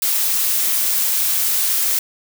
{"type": "noise", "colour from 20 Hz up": "blue", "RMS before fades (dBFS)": -18, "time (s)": [0.02, 1.99], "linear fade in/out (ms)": 2, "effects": []}